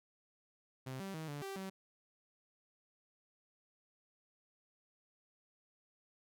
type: tone with pitch steps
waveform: sawtooth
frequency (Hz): 130.7 / 194.2 / 158.6 / 145 / 390.1 / 191.4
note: C3 / G3 / D#3 / D3 / G4 / G3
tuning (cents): -1 / -16 / +33 / -22 / -8 / -41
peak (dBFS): -38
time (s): 0.86-1.7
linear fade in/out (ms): 10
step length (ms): 140
effects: none